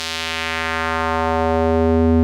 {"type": "tone with band-pass filter sweep", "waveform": "square", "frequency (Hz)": 81.5, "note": "E2", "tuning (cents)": -19, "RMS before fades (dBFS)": -18, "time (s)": [0, 2.23], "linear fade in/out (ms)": 0, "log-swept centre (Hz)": [4300, 260], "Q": 1.3, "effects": []}